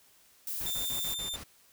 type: noise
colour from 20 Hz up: violet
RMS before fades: -36 dBFS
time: 0.47-1.14 s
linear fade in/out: 2 ms
type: noise bursts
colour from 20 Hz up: pink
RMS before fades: -44 dBFS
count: 6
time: 0.6-1.44 s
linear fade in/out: 10 ms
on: 110 ms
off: 36 ms
type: tone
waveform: sawtooth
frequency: 3583 Hz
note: A7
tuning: 31 cents sharp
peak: -31 dBFS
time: 0.66-1.36 s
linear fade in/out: 2 ms
effects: white hiss -62 dBFS RMS until 1.72 s